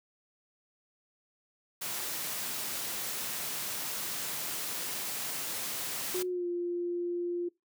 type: high-pass noise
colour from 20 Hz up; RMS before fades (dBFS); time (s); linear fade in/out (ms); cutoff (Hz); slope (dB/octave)
white; -36; 1.81-6.23; 10; 100; 48
type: tone with pitch glide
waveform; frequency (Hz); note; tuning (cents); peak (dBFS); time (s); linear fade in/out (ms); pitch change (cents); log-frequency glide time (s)
sine; 363.7 to 349.3; F#4 to F4; -30 to 0; -30; 6.14-7.49; 10; -70; 6.28-6.47
effects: noise-tail reverb RT60 0.2 s tail -23 dB re dry